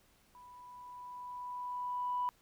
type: tone with level ramp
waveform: sine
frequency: 987.8 Hz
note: B5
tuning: in tune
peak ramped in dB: -53 to -30 dBFS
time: 0.35-2.29 s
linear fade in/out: 0 ms
effects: tanh soft clip ceiling -26 dBFS + pink hiss -68 dBFS RMS until 2.41 s